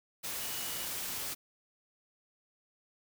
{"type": "tone in noise", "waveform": "sine", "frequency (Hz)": 2931, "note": "F#7", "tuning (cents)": -17, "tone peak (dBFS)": -47, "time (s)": [0.4, 0.86], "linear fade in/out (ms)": 20, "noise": "white", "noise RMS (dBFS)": -38, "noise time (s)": [0.23, 1.35], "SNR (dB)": -12, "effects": []}